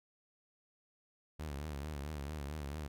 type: tone with vibrato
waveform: sawtooth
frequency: 73.42 Hz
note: D2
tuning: in tune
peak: -36 dBFS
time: 1.39-2.88 s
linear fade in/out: 10 ms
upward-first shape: triangle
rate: 4.5 Hz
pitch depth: 130 cents each way
effects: none